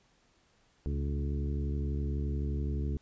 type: harmonic tone with a mistuned harmonic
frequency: 71.8 Hz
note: D2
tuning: 39 cents flat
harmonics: 1 / 2 / 3 / 4 / 5 / 6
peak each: -31 / -37 / -41 / -43 / -45 / -47 dBFS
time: 0.86-2.97 s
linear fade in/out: 0 ms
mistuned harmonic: 2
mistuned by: -55 cents
effects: pink hiss -68 dBFS RMS until 3.01 s + resampled to 16000 Hz